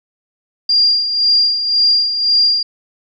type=tone with tremolo; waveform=sine; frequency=4791 Hz; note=D8; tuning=34 cents sharp; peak=-8 dBFS; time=0.69-2.63 s; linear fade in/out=5 ms; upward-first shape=sine; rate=1.9 Hz; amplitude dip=60%; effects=none